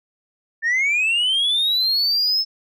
sine linear sweep, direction up, 1773 to 5274 Hz, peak -14 dBFS, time 0.62-2.45 s, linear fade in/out 50 ms, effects tanh soft clip ceiling -15 dBFS

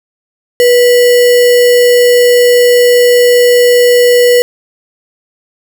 sine tone with sample-and-hold, 487.4 Hz, B4, 23 cents flat, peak -3 dBFS, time 0.6-4.42 s, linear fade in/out 0 ms, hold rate 2450 Hz, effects none

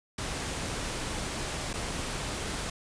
pink noise with dropouts, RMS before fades -34 dBFS, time 0.18-2.7 s, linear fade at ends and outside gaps 5 ms, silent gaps 1.732-1.737 s, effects resampled to 22050 Hz

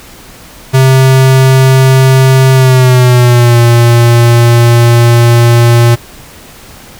square tone with pitch glide, 132 to 118.28 Hz, C3 to A#2, +16 to +26 cents, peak -3 dBFS, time 0.73-5.96 s, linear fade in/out 20 ms, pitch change -190 cents, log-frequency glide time 2.53-3.59 s, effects pink hiss -33 dBFS RMS until 6.99 s

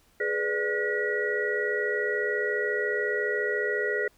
sine tone cluster, 419.3 / 493.6 / 588 / 1444 / 1921 Hz, G#4 / B4 / D5 / F#6 / B6, +17 / -1 / +2 / -43 / -48 cents, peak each -29 / -33 / -36 / -34 / -29 dBFS, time 0.2-4.08 s, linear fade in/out 5 ms, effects pink hiss -63 dBFS RMS until 4.17 s

